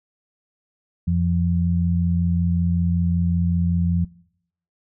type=tone pair together; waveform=sine; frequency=87.31 / 172.61 Hz; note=F2 / F3; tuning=0 / -20 cents; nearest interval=octave; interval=1180 cents; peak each=-20 dBFS; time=1.07-4.05 s; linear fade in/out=10 ms; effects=noise-tail reverb RT60 0.7 s tail -22 dB re dry